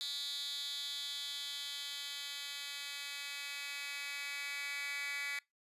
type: tone with high-pass filter sweep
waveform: 10% pulse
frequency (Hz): 284.2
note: C#4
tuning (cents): +43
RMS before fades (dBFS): -42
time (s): 0.01-5.39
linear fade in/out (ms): 0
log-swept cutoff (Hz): 3700 to 2200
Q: 6.1
effects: noise-tail reverb RT60 0.2 s tail -24 dB re dry + resampled to 32000 Hz